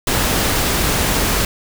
pink noise, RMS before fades -17 dBFS, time 0.07-1.45 s, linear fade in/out 2 ms, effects none

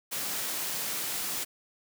white high-pass noise, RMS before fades -33 dBFS, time 0.11-1.45 s, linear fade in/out 20 ms, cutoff 120 Hz, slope 24 dB/octave, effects none

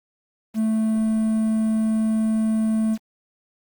triangle tone with quantisation, 219.9 Hz, A3, 1 cent flat, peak -16 dBFS, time 0.54-2.98 s, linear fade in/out 50 ms, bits 7, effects Opus 24 kbps

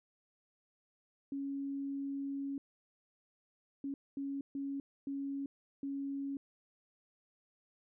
sine tone bursts at uneven times, 277.2 Hz, C#4, in tune, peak -36 dBFS, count 6, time 1.32-2.58 / 3.84-3.94 / 4.17-4.41 / 4.55-4.8 / 5.07-5.46 / 5.83-6.37 s, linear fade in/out 2 ms, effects none

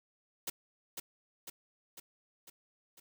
white noise with echo, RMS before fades -37 dBFS, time 0.47-0.5 s, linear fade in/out 5 ms, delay 500 ms, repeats 5, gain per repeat -4 dB, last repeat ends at 3 s, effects none

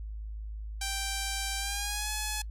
5% pulse tone with pitch glide, 784 to 850 Hz, G5 to G#5, 0 to +40 cents, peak -20 dBFS, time 0.81-2.42 s, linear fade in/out 5 ms, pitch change +140 cents, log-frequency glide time 1.58-2.1 s, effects noise-tail reverb RT60 0.1 s tail -26 dB re dry + added 53 Hz sine -36 dBFS peak until 2.5 s

